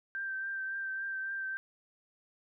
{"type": "tone with vibrato", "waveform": "sine", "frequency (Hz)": 1568, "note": "G6", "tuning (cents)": 0, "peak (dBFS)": -34, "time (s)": [0.15, 1.57], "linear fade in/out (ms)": 0, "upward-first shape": "triangle", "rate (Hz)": 3.6, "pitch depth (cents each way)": 25, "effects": []}